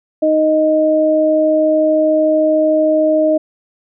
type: tone pair together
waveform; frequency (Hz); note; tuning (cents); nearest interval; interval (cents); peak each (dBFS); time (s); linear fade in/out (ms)
sine; 311.1 / 622.3; D#4 / D#5; 0 / 0; octave; 1200; -15 / -11; 0.22-3.38; 10
effects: none